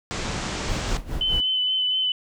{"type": "low-pass noise", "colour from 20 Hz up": "pink", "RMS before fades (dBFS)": -29, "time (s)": [0.11, 0.97], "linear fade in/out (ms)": 0, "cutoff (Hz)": 7800, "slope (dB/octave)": 48}
{"type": "noise with tremolo", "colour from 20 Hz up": "brown", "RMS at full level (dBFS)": -25, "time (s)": [0.68, 1.41], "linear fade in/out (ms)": 10, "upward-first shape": "sine", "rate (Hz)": 4.8, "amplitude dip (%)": 80}
{"type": "tone with vibrato", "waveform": "sine", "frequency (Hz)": 3028, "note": "F#7", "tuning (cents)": 39, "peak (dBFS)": -20, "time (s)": [1.21, 2.12], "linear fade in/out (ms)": 2, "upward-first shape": "sine", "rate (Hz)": 4.2, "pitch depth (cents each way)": 21}
{"effects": []}